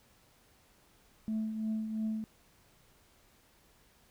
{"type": "tone with tremolo", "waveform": "sine", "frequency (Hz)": 218.7, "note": "A3", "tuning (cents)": -10, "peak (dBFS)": -28, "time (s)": [1.28, 2.24], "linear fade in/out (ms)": 0, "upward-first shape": "triangle", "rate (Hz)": 2.9, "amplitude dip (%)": 60, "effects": ["tanh soft clip ceiling -28 dBFS", "pink hiss -65 dBFS RMS until 4.1 s"]}